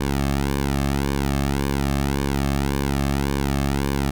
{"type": "tone with flanger", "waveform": "sawtooth", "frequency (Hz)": 69.3, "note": "C#2", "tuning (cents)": 0, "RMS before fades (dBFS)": -22, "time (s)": [0, 4.11], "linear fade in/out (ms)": 10, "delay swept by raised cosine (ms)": [1.5, 2.08], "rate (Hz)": 1.8, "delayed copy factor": -0.95, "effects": []}